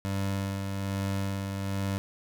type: tone with tremolo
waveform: 25% pulse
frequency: 98 Hz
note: G2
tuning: in tune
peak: -24 dBFS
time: 0.05-1.98 s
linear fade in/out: 0 ms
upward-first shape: sine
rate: 1.2 Hz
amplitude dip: 35%
effects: none